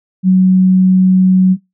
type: tone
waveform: sine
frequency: 186.2 Hz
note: F#3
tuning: 11 cents sharp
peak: -5 dBFS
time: 0.23-1.57 s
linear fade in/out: 50 ms
effects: noise-tail reverb RT60 0.2 s tail -23 dB re dry